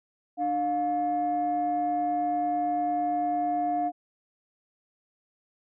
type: tone pair together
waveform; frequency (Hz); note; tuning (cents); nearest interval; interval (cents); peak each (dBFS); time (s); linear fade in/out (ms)
sine; 298.5 / 710; D4 / F5; +28 / +28; octave + minor third; 1500; -30 / -24; 0.37-3.92; 50
effects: tanh soft clip ceiling -19 dBFS